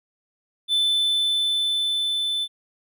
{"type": "tone with level ramp", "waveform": "triangle", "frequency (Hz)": 3520, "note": "A7", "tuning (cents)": 0, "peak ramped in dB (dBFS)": [-16, -21], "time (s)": [0.68, 2.48], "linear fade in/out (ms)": 50, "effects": []}